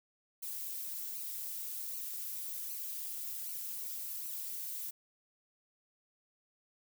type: noise with flanger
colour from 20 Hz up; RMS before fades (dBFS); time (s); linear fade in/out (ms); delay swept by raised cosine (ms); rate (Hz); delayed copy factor
violet; -41; 0.42-4.91; 10; 0.56 to 5.56; 1.3; -0.75
effects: none

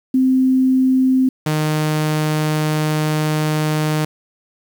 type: tone pair in turn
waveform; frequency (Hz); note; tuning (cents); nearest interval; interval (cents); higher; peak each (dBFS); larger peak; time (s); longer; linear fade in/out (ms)
sine / sawtooth; 260 / 153.8; C4 / D#3; -11 / -20; major sixth; 909; first; -11 / -12; first; 0.14-1.29 / 1.46-4.05; second; 5
effects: 7-bit

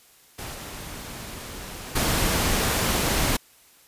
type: noise with level steps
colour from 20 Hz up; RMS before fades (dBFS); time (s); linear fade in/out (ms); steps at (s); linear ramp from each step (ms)
pink; -35 / -37 / -23; 0.38-3.37; 10; 0.54 / 1.95; 10
effects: white hiss -55 dBFS RMS until 3.87 s + resampled to 32000 Hz

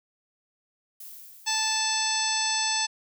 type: noise with exponential decay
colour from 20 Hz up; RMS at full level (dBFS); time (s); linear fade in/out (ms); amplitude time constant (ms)
violet; -41; 1-2.8; 5; 390
type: harmonic tone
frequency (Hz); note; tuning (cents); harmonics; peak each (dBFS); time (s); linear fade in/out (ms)
877; A5; -6; 1 / 2 / 3 / 4 / 5 / 6 / 7 / 9; -31 / -35 / -33 / -34 / -32 / -31 / -31 / -32; 1.46-2.87; 20
effects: none

